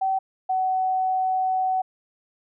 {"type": "tone pair in turn", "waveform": "sine", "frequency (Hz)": [766, 750.7], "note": ["G5", "F#5"], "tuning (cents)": [-40, 25], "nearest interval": "unison", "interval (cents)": 35, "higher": "first", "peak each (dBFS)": -20, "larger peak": "neither", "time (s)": [[0.01, 0.19], [0.49, 1.82]], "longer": "second", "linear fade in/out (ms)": 10, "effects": []}